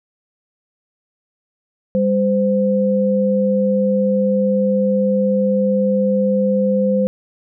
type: tone pair together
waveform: sine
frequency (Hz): 199.2 / 515.2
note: G3 / C5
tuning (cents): +28 / -27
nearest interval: octave + major third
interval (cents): 1645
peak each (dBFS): -16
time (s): 1.95-7.07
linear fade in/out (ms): 0
effects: none